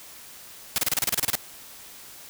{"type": "noise bursts", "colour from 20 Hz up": "white", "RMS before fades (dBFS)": -23, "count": 12, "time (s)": [0.76, 1.353], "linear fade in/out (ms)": 0, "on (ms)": 21, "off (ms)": 31, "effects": ["white hiss -45 dBFS RMS until 2.29 s"]}